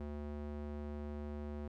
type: tone with band-pass filter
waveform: square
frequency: 73.42 Hz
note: D2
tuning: in tune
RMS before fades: -43 dBFS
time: 0-1.68 s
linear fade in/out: 5 ms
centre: 290 Hz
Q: 0.57
effects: none